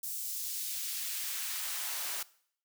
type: noise with high-pass filter sweep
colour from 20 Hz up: white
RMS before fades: -37 dBFS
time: 0.03-2.23 s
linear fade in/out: 5 ms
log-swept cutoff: 7700 to 530 Hz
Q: 0.74
effects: noise-tail reverb RT60 0.6 s tail -20 dB re dry